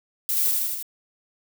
violet noise with echo, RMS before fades -24 dBFS, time 0.29-0.51 s, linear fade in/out 0 ms, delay 79 ms, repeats 4, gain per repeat -2 dB, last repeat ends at 0.826 s, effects none

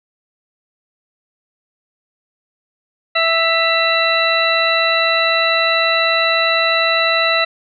harmonic tone with a mistuned harmonic, 659.3 Hz, E5, in tune, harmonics 1 / 2 / 3 / 4 / 6, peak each -19 / -19 / -19 / -19 / -19 dBFS, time 3.15-7.45 s, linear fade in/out 10 ms, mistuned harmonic 4, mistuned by +42 cents, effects none

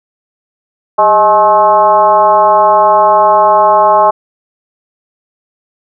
sine tone with frequency modulation, 850 Hz, G#5, 40 cents sharp, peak -4 dBFS, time 0.98-4.11 s, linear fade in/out 10 ms, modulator 223 Hz, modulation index 1.3, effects none

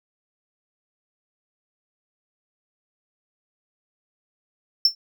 triangle tone with exponential decay, 5380 Hz, E8, 34 cents sharp, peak -8 dBFS, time 4.85-4.95 s, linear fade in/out 2 ms, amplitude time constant 21 ms, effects none

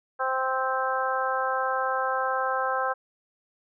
harmonic tone, 261.6 Hz, C4, in tune, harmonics 2 / 3 / 4 / 5 / 6, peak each -30 / -30 / -30 / -30 / -32 dBFS, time 0.19-2.94 s, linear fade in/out 20 ms, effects none

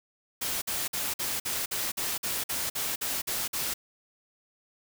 white noise bursts, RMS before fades -31 dBFS, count 13, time 0.41-3.74 s, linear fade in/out 10 ms, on 210 ms, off 50 ms, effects none

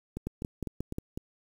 two click trains, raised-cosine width 3 ms, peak -20 / -22 dBFS, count 5 / 5, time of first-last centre 0.27-0.984 / 0.17-1.175 s, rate 5.6 / 3.98 Hz, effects 8-bit

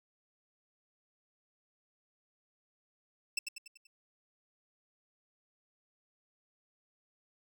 20% pulse tone with echo, 2652 Hz, E7, 10 cents sharp, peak -25 dBFS, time 3.37-3.39 s, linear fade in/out 5 ms, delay 96 ms, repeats 5, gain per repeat -6 dB, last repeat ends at 3.87 s, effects none

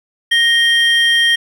triangle tone pair together, 1864.7 / 3186 Hz, A#6 / G7, 0 / +27 cents, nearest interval major sixth, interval 927 cents, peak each -11 dBFS, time 0.31-1.36 s, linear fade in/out 10 ms, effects none

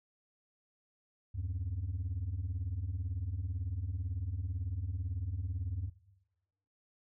sine beating tone pair, 77.78 / 95.78 Hz, D#2 / G2, 0 / -40 cents, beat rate 18 Hz, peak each -36 / -34 dBFS, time 1.34-5.9 s, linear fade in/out 20 ms, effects noise-tail reverb RT60 1.0 s tail -20 dB re dry + tanh soft clip ceiling -31 dBFS

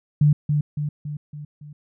sine tone with echo, 148.1 Hz, D3, 15 cents sharp, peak -12 dBFS, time 0.21-0.33 s, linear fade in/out 5 ms, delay 280 ms, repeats 5, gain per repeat -5 dB, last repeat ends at 1.73 s, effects none

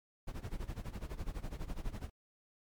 brown noise with tremolo, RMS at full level -38 dBFS, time 0.27-2.1 s, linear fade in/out 10 ms, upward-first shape sine, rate 12 Hz, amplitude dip 85%, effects MP3 96 kbps

